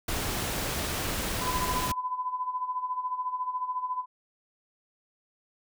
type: noise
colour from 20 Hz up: pink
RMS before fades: -31 dBFS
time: 0.08-1.92 s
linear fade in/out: 5 ms
type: tone with tremolo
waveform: sine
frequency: 1006 Hz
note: B5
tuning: 32 cents sharp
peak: -26 dBFS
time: 1.4-4.06 s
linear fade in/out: 50 ms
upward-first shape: sine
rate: 14 Hz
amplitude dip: 70%
effects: none